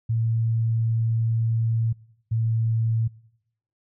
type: tone pair in turn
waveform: sine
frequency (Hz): 113.7 / 113.1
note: A#2 / A2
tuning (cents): -43 / +48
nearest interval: unison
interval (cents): 9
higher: first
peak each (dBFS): -20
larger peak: neither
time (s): 0.09-1.93 / 2.31-3.08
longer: first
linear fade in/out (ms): 10
effects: noise-tail reverb RT60 0.8 s tail -23 dB re dry